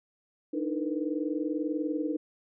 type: tone cluster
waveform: sine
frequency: 299.4 / 319.7 / 455.3 / 496.5 Hz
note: D4 / D#4 / A#4 / B4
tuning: +33 / +47 / -41 / +9 cents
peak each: -31 / -33 / -38 / -37 dBFS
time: 0.53-2.17 s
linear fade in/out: 10 ms
effects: none